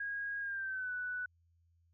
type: tone with pitch glide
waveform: sine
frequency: 1639 to 1485.7 Hz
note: G#6 to F#6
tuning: -23 to +7 cents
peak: -36 dBFS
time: 0-1.26 s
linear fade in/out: 5 ms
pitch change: -170 cents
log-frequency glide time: 0.4-0.92 s
effects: added 84 Hz sine -68 dBFS peak until 1.93 s